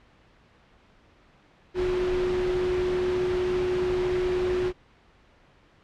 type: tone in noise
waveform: sine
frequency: 364.3 Hz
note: F#4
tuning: 27 cents flat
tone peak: -23 dBFS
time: 1.74-4.73 s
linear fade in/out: 50 ms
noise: pink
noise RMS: -33 dBFS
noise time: 1.74-4.73 s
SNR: +7 dB
effects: pink hiss -58 dBFS RMS until 5.83 s + low-pass 3000 Hz 12 dB/octave